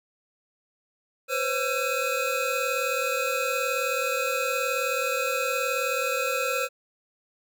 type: tone cluster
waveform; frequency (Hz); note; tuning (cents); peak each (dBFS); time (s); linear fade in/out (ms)
square; 502 / 541 / 1348 / 2524; B4 / C#5 / E6 / D#7; +28 / -42 / +38 / +24; -31; 1.28-6.69; 50
effects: none